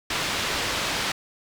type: low-pass noise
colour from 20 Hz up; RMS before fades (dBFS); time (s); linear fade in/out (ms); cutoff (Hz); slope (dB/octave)
white; -27; 0.1-1.12; 5; 4000; 12
effects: none